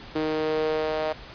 sawtooth tone with high-pass filter sweep, 155.56 Hz, D#3, in tune, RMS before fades -26 dBFS, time 0.15-1.13 s, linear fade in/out 10 ms, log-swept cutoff 360 to 600 Hz, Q 4.4, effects pink hiss -43 dBFS RMS until 1.34 s + resampled to 11025 Hz

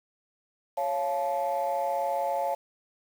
sine chord, Db augmented, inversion none, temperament just, 554.4 / 693 / 866.2 Hz, Db5 / F5 / A5, 0 / -14 / -27 cents, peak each -29 dBFS, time 0.77-2.55 s, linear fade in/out 10 ms, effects tanh soft clip ceiling -20 dBFS + 8-bit

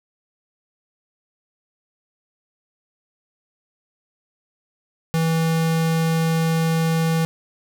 square tone, 163 Hz, E3, 19 cents flat, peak -18 dBFS, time 5.14-7.25 s, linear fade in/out 0 ms, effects none

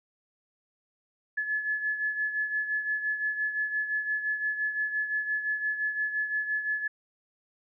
sine beating tone pair, 1713 / 1718.8 Hz, A6 / A6, -47 / -41 cents, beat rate 5.8 Hz, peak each -28 / -35 dBFS, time 1.37-6.88 s, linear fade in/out 10 ms, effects none

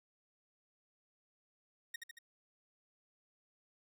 sawtooth tone with echo, 1864.7 Hz, A#6, in tune, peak -36 dBFS, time 1.94-1.96 s, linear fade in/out 5 ms, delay 76 ms, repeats 3, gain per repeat -4 dB, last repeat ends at 2.188 s, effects none

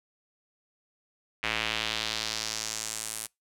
square tone with band-pass filter sweep, 55 Hz, A1, in tune, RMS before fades -33 dBFS, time 1.43-3.27 s, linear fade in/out 10 ms, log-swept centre 2400 to 10000 Hz, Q 1.8, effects noise-tail reverb RT60 0.2 s tail -26 dB re dry

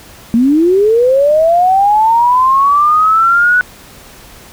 sine linear sweep, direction up, 222.7 to 1488 Hz, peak -6 dBFS, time 0.34-3.61 s, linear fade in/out 0 ms, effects pink hiss -37 dBFS RMS until 4.52 s

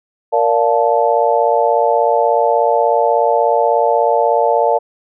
sine chord, Bb major seventh, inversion none, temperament just, 466.2 / 582.7 / 699.2 / 874.1 Hz, Bb4 / D5 / F5 / A5, 0 / -14 / +2 / -12 cents, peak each -16 dBFS, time 0.32-4.79 s, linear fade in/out 20 ms, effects none

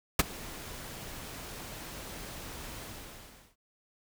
pink noise with ADSR envelope, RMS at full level -20 dBFS, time 0.19-3.56 s, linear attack 4 ms, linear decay 25 ms, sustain -23 dB, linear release 770 ms, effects none

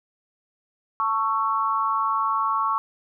sine tone with amplitude modulation, 1110 Hz, C#6, 2 cents sharp, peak -16 dBFS, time 1-2.78 s, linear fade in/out 0 ms, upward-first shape sine, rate 220 Hz, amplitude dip 95%, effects none

